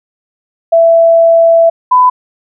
sine tone pair in turn, 665 / 1001.7 Hz, E5 / B5, +15 / +24 cents, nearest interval perfect fifth, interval 709 cents, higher second, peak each -3 dBFS, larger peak neither, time 0.72-1.7 / 1.91-2.1 s, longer first, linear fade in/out 10 ms, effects none

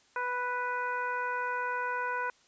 harmonic tone, 493.9 Hz, B4, in tune, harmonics 1 / 2 / 3 / 4 / 5, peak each -39 / -33 / -34 / -45 / -45 dBFS, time 0.16-2.3 s, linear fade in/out 2 ms, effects white hiss -64 dBFS RMS until 2.47 s + resampled to 16000 Hz

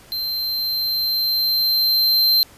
square tone with level ramp, 4127 Hz, C8, 25 cents flat, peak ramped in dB -23 to -13 dBFS, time 0.12-2.43 s, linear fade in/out 0 ms, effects pink hiss -47 dBFS RMS until 2.57 s + resampled to 32000 Hz

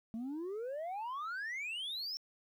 sine exponential sweep, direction up, 217.5 to 5500 Hz, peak -35 dBFS, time 0.14-2.17 s, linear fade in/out 0 ms, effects tanh soft clip ceiling -37 dBFS + 12-bit

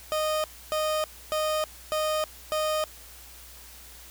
30% pulse tone bursts, 618 Hz, D#5, 12 cents flat, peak -22 dBFS, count 5, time 0.12-2.84 s, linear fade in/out 0 ms, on 320 ms, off 280 ms, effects added 60 Hz sine -51 dBFS peak until 4.1 s + white hiss -48 dBFS RMS until 4.1 s

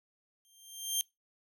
15% pulse tone with exponential growth, 3174 Hz, G7, 21 cents sharp, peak -19 dBFS, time 0.45-1.01 s, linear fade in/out 0 ms, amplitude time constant 120 ms, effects noise-tail reverb RT60 0.2 s tail -24 dB re dry

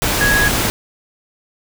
sine tone in noise, 1661.2 Hz, G#6, in tune, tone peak -13 dBFS, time 0.21-0.48 s, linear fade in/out 0 ms, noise pink, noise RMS -17 dBFS, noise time 0.02-0.7 s, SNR +1 dB, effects none

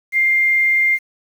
sine tone with quantisation, 2106 Hz, C7, 11 cents sharp, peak -12 dBFS, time 0.12-0.99 s, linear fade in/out 50 ms, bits 7, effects none

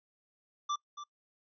square tone with echo, 1174.7 Hz, D6, in tune, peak -31 dBFS, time 0.69-0.76 s, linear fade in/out 10 ms, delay 280 ms, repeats 1, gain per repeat -11 dB, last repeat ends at 1.04 s, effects noise-tail reverb RT60 0.1 s tail -23 dB re dry + resampled to 16000 Hz

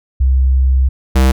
sine / square tone pair in turn, 65.41 / 65.41 Hz, C2 / C2, 0 / 0 cents, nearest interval unison, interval 0 cents, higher neither, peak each -8 dBFS, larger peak neither, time 0.2-0.89 / 1.15-1.32 s, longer first, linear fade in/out 10 ms, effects none

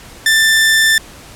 sawtooth tone, 1776 Hz, A6, 16 cents sharp, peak -5 dBFS, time 0.26-0.98 s, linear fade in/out 2 ms, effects pink hiss -37 dBFS RMS until 1.35 s + low-pass 12000 Hz 12 dB/octave

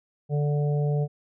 harmonic tone, 146.5 Hz, D3, 4 cents flat, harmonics 1 / 3 / 4 / 5, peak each -22 / -31 / -36 / -39 dBFS, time 0.29-1.08 s, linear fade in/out 50 ms, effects none

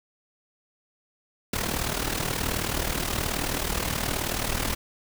pink noise with amplitude modulation, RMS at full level -25 dBFS, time 1.53-4.75 s, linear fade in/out 5 ms, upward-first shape sine, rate 38.8 Hz, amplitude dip 70%, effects none

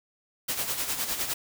white noise with tremolo, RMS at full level -28 dBFS, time 0.48-1.34 s, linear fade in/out 10 ms, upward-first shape sine, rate 9.8 Hz, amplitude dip 60%, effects none

